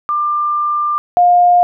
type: tone pair in turn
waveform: sine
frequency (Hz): 1192 / 708.8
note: D6 / F5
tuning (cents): +25 / +25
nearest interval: major sixth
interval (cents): 900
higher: first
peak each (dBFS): -13 / -6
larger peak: second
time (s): 0.09-0.98 / 1.17-1.63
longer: first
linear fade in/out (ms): 0
effects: none